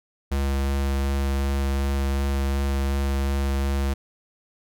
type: tone with vibrato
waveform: square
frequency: 68.8 Hz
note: C#2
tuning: 12 cents flat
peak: -22 dBFS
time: 0.31-3.94 s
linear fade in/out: 10 ms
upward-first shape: sine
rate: 2.7 Hz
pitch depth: 10 cents each way
effects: none